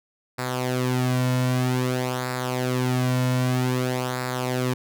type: tone with flanger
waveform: sawtooth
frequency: 126.7 Hz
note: B2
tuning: 45 cents sharp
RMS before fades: -24 dBFS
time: 0.38-4.74 s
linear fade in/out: 10 ms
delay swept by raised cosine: 0.32 to 2.52 ms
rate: 0.52 Hz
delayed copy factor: -0.65
effects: none